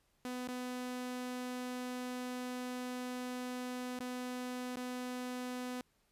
sawtooth tone with dropouts, 250 Hz, B3, 21 cents sharp, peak -35 dBFS, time 0.25-5.81 s, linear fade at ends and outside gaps 1 ms, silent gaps 0.476-0.486 / 3.989-4.004 / 4.759-4.77 s, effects pink hiss -75 dBFS RMS until 6.11 s + resampled to 32000 Hz

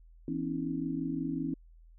sine tone cluster, 164 / 250.2 / 275.8 / 322.1 Hz, E3 / B3 / C#4 / E4, -9 / +23 / -9 / -40 cents, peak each -38 / -38 / -34 / -38 dBFS, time 0.28-1.54 s, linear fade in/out 2 ms, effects added 41 Hz sine -53 dBFS peak until 1.98 s

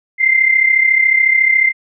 sine tone pair together, 2059 / 2093 Hz, C7 / C7, -28 / 0 cents, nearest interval unison, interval 28 cents, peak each -15 / -10 dBFS, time 0.18-1.73 s, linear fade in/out 50 ms, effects none

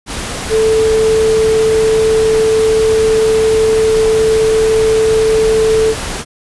sine tone in noise, 440.6 Hz, A4, 2 cents sharp, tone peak -8 dBFS, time 0.49-5.95 s, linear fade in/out 50 ms, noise pink, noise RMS -21 dBFS, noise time 0.06-6.25 s, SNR +10 dB, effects resampled to 24000 Hz

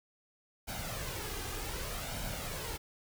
pink noise with flanger, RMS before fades -39 dBFS, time 0.67-2.78 s, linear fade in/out 20 ms, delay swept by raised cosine 1.3 to 2.5 ms, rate 0.65 Hz, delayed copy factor +0.55, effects none

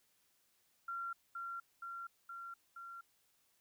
sine tone with echo, 1374 Hz, F6, 29 cents flat, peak -39 dBFS, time 0.88-1.13 s, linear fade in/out 5 ms, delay 470 ms, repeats 4, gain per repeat -2 dB, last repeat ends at 3.01 s, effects white hiss -75 dBFS RMS until 3.6 s

